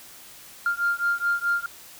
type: beating tone pair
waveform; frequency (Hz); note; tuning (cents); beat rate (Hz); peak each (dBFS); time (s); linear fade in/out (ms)
sine; 1396.9 / 1401.6; F6 / F6; 0 / +6; 4.7; -24; 0.66-1.66; 2
effects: tanh soft clip ceiling -15 dBFS + white hiss -46 dBFS RMS until 1.99 s